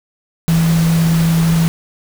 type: tone in noise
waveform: sine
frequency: 164.81 Hz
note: E3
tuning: in tune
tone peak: -10 dBFS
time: 0.48-1.68 s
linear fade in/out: 0 ms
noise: pink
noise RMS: -24 dBFS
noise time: 0.48-1.68 s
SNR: +11 dB
effects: none